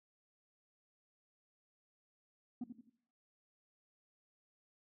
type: tone with echo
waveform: sine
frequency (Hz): 243.9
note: B3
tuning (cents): -21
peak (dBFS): -35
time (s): 2.61-2.64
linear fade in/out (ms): 5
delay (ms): 86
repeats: 3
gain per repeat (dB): -9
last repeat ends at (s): 2.898
effects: noise-tail reverb RT60 0.6 s tail -17 dB re dry + tanh soft clip ceiling -37 dBFS